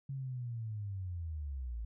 sine linear sweep, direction down, 138.59 to 53.5 Hz, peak -37 dBFS, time 0.09-1.85 s, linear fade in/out 5 ms, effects none

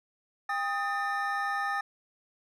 triangle tone cluster, 800 / 1250 / 1791 Hz, G5 / D#6 / A6, +35 / +8 / +30 cents, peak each -31 dBFS, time 0.49-1.81 s, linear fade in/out 5 ms, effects none

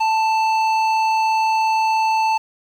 square tone, 883 Hz, A5, 6 cents sharp, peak -16 dBFS, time 0-2.38 s, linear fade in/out 10 ms, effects low-pass 4000 Hz 12 dB/octave + 7-bit

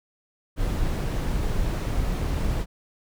brown noise, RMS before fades -25 dBFS, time 0.56-2.66 s, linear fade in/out 50 ms, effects none

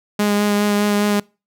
sawtooth tone with vibrato, 206.2 Hz, G#3, 12 cents flat, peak -11 dBFS, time 0.19-1.2 s, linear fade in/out 5 ms, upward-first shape sine, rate 4.9 Hz, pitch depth 13 cents each way, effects noise-tail reverb RT60 0.3 s tail -25 dB re dry

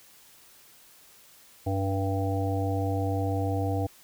harmonic tone with a mistuned harmonic, 97 Hz, G2, 18 cents flat, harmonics 1 / 3 / 5 / 7 / 8, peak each -27 / -32 / -34 / -35 / -36 dBFS, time 1.66-3.87 s, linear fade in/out 10 ms, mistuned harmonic 8, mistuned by +20 cents, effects white hiss -55 dBFS RMS until 4.03 s

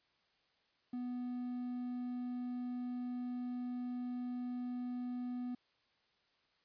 triangle tone with quantisation, 246.9 Hz, B3, in tune, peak -36 dBFS, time 0.93-5.55 s, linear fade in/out 5 ms, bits 11, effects white hiss -75 dBFS RMS until 6.64 s + resampled to 11025 Hz

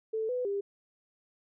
sine tone with pitch steps, 441.1 / 498.6 / 400.3 Hz, A4 / B4 / G4, +4 / +16 / +36 cents, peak -29 dBFS, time 0.13-0.61 s, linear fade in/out 10 ms, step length 160 ms, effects none

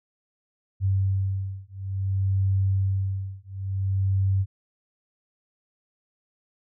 sine beating tone pair, 96.3 / 96.87 Hz, G2 / G2, -30 / -20 cents, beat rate 0.57 Hz, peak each -25 dBFS, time 0.8-4.46 s, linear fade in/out 50 ms, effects none

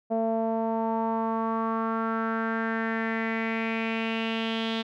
sawtooth tone with low-pass filter sweep, 225 Hz, A3, 39 cents sharp, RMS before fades -28 dBFS, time 0.1-4.83 s, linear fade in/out 20 ms, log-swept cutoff 660 to 3500 Hz, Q 4.4, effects none

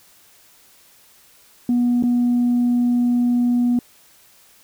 sine tone with dropouts, 242.8 Hz, B3, 29 cents flat, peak -13 dBFS, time 1.69-3.79 s, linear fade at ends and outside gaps 2 ms, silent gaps 2.026-2.036 s, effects tanh soft clip ceiling -12 dBFS + white hiss -52 dBFS RMS until 4.63 s

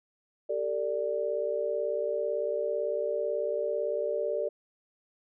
sine chord, G suspended second, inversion none, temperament equal with one note detuned, 392 / 450 / 587.3 Hz, G4 / A4 / D5, 0 / +39 / 0 cents, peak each -35 / -32 / -30 dBFS, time 0.49-4.49 s, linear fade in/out 10 ms, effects none

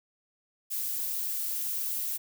violet noise with amplitude modulation, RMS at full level -31 dBFS, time 0.7-2.18 s, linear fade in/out 20 ms, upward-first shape sine, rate 181 Hz, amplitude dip 25%, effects none

